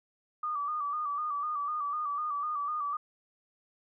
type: tone with vibrato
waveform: sine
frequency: 1187 Hz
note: D6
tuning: 18 cents sharp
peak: -30 dBFS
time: 0.43-2.97 s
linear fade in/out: 5 ms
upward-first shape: square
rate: 4 Hz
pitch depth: 53 cents each way
effects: none